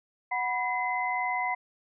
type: tone cluster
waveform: sine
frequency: 739 / 982 / 2046 Hz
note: F#5 / B5 / C7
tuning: -2 / -10 / -39 cents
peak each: -31 dBFS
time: 0.31-1.55 s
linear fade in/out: 10 ms
effects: none